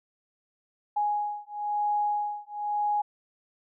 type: beating tone pair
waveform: sine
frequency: 830.6 / 831.6 Hz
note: G#5 / G#5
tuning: 0 / +2 cents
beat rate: 1 Hz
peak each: -29 dBFS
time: 0.96-3.02 s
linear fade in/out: 10 ms
effects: none